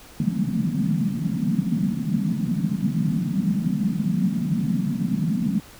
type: band-pass noise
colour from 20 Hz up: white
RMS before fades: -23 dBFS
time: 0.2-5.6 s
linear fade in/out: 2 ms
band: 150 to 230 Hz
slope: 48 dB/octave
effects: pink hiss -46 dBFS RMS until 5.79 s